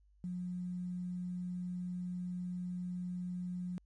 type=tone with quantisation; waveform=sine; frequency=179.3 Hz; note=F3; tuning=46 cents sharp; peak=-37 dBFS; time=0.24-3.78 s; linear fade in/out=0 ms; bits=11; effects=added 50 Hz sine -64 dBFS peak until 3.85 s + resampled to 22050 Hz